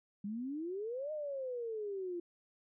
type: exponential two-way sweep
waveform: sine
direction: up then down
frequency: 196.4 to 622.3 to 341.4 Hz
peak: -37 dBFS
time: 0.24-2.2 s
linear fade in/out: 5 ms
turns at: 1.12 s
effects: none